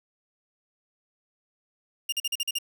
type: tone bursts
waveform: sawtooth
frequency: 2818 Hz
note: F7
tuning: 15 cents sharp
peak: -22 dBFS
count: 7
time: 2.09-2.586 s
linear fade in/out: 5 ms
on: 34 ms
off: 43 ms
effects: none